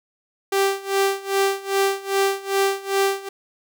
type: tone with tremolo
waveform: sawtooth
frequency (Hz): 392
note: G4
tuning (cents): 0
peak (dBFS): -12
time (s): 0.52-3.29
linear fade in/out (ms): 5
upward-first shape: sine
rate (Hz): 2.5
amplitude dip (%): 90
effects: none